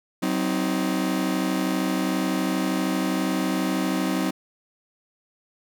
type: chord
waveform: 40% pulse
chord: C diminished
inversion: second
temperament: just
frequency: 188.37 / 261.6 / 314 Hz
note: Gb3 / C4 / Eb4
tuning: +31 / 0 / +16 cents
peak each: -26 dBFS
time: 0.22-4.31 s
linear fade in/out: 10 ms
effects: none